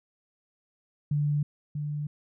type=tone pair in turn; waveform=sine; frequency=146.83 / 147.94 Hz; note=D3 / D3; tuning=0 / +13 cents; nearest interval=unison; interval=13 cents; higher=second; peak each=-23 / -29 dBFS; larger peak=first; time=1.11-1.43 / 1.75-2.07 s; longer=neither; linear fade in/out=5 ms; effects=none